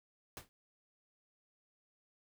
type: noise with exponential decay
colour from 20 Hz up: pink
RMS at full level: -42 dBFS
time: 0.37-0.49 s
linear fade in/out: 0 ms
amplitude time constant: 26 ms
effects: none